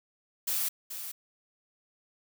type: noise with echo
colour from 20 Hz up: blue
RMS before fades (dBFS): -30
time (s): 0.47-0.69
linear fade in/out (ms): 10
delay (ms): 430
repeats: 1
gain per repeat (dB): -9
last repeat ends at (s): 1.12
effects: none